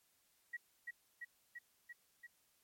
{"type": "tone with echo", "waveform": "sine", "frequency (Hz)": 1915, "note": "A#6", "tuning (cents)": 46, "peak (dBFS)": -40, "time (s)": [0.53, 0.57], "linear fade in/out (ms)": 10, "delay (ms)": 340, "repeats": 5, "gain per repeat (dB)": -2, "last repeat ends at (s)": 2.27, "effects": ["white hiss -75 dBFS RMS until 2.63 s", "MP3 64 kbps"]}